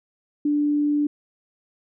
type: tone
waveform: sine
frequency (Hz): 293.7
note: D4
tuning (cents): 0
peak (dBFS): -18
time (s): 0.45-1.07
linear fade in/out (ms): 5
effects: none